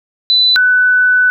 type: tone pair in turn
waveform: sine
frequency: 3993 / 1495.7 Hz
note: B7 / F#6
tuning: +18 / +18 cents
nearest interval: octave + perfect fourth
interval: 1700 cents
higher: first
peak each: -7 dBFS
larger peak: neither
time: 0.3-0.56 / 0.56-1.3 s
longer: second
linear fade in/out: 0 ms
effects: none